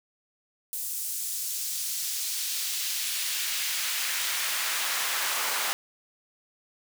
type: noise with high-pass filter sweep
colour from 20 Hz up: pink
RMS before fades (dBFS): -30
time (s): 0.73-5.73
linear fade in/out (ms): 0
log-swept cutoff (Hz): 9000 to 920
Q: 0.85
effects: none